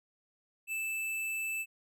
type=tone with hard clipping; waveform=sine; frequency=2637 Hz; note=E7; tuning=in tune; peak=-34 dBFS; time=0.67-1.66 s; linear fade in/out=50 ms; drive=17 dB; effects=none